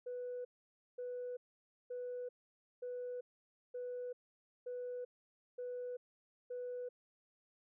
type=tone bursts; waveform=sine; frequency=493.9 Hz; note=B4; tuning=in tune; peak=-39 dBFS; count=8; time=0.06-6.89 s; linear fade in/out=10 ms; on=390 ms; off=530 ms; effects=tanh soft clip ceiling -37 dBFS